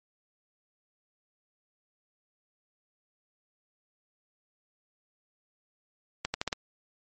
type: accelerating click train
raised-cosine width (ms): 0.2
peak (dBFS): -12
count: 5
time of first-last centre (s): 6.25-6.528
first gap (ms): 90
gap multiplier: 0.83
effects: MP3 32 kbps

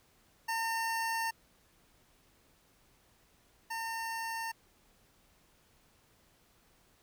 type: tone pair in turn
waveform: 25% pulse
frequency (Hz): 908 / 908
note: A#5 / A#5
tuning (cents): -46 / -46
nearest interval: unison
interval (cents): 0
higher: neither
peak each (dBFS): -28 / -32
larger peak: first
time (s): 0.48-1.31 / 3.7-4.52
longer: first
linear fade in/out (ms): 10
effects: pink hiss -67 dBFS RMS until 7.02 s

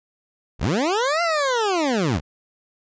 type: linear two-way sweep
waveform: 20% pulse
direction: up then down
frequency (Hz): 30.83 to 698.5 to 59.3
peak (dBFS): -14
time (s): 0.59-2.21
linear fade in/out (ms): 50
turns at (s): 1.22
effects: resampled to 16000 Hz

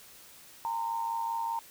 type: tone with amplitude modulation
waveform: sine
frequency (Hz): 920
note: A#5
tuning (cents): -23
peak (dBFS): -27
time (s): 0.65-1.59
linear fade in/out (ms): 0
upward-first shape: sine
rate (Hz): 105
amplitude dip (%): 60
effects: white hiss -53 dBFS RMS until 1.7 s

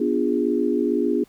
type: chord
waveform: sine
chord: B diminished seventh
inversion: none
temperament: equal with one note detuned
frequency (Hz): 246.9 / 293.7 / 349.2 / 411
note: B3 / D4 / F4 / Ab4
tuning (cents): 0 / 0 / 0 / -18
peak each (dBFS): -24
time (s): 0-1.24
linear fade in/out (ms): 5
effects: pink hiss -57 dBFS RMS until 1.28 s

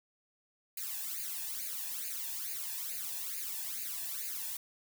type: noise with flanger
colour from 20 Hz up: blue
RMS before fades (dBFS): -39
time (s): 0.77-4.57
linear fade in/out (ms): 5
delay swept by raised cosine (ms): 0.44 to 1.18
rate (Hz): 2.3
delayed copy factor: +0.9
effects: none

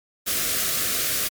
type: band-stop noise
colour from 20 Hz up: white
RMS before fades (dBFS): -24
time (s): 0.26-1.29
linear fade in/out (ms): 20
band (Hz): 730 to 1100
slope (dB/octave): 96
effects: MP3 96 kbps

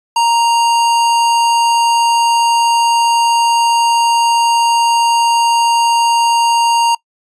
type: tone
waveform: square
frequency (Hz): 932.3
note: A#5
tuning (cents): 0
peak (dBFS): -10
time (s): 0.16-6.95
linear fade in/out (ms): 5
effects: noise-tail reverb RT60 0.1 s tail -23 dB re dry + resampled to 22050 Hz

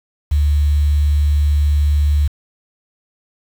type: tone with quantisation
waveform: sine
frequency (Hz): 73.42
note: D2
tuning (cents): 0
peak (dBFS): -11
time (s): 0.31-2.28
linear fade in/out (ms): 10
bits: 6
effects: none

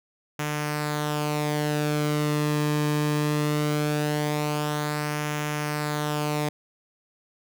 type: tone with flanger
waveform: sawtooth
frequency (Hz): 149.4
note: D3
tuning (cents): +30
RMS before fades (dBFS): -26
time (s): 0.39-6.49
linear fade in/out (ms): 5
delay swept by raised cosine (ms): 0.23 to 1.43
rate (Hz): 0.2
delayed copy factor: -0.5
effects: none

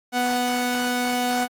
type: tone pair together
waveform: sawtooth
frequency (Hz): 246.9 / 740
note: B3 / F#5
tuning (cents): 0 / 0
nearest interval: octave + perfect fifth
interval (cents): 1900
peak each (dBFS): -20 / -20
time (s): 0.12-1.48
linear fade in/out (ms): 50
effects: AAC 64 kbps

